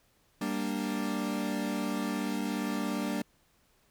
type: chord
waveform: 40% pulse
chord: G minor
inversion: none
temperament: equal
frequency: 196 / 233.1 / 293.7 Hz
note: G3 / Bb3 / D4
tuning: 0 / 0 / 0 cents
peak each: -34 dBFS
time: 0.41-3.22 s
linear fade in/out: 5 ms
effects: pink hiss -68 dBFS RMS until 3.9 s